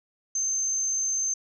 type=tone; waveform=sine; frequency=6272 Hz; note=G8; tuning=in tune; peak=-24 dBFS; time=0.35-1.34 s; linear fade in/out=5 ms; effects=none